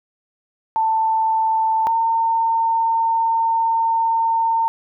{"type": "tone pair in turn", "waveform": "sine", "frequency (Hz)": [888, 908.8], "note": ["A5", "A#5"], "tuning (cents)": [16, -44], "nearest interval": "unison", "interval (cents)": 40, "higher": "second", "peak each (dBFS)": -15, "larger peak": "neither", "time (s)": [[0.76, 1.87], [1.87, 4.68]], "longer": "second", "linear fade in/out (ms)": 0, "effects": []}